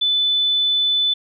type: tone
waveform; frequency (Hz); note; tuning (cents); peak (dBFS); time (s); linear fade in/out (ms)
sine; 3500; A7; -10; -15; 0.01-1.14; 10
effects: none